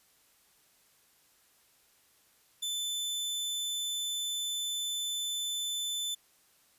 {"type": "tone", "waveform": "sawtooth", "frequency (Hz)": 3520, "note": "A7", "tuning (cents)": 0, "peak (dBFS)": -29, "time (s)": [2.62, 6.15], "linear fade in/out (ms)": 10, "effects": ["white hiss -66 dBFS RMS until 6.78 s", "resampled to 32000 Hz"]}